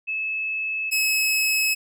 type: tone pair in turn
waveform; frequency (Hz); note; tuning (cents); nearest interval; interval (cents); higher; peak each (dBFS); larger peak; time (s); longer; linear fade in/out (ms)
sine / sawtooth; 2600 / 2575; E7 / E7; -24 / -41; unison; 17; first; -24 / -16; second; 0.07-0.91 / 0.91-1.75; neither; 20
effects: none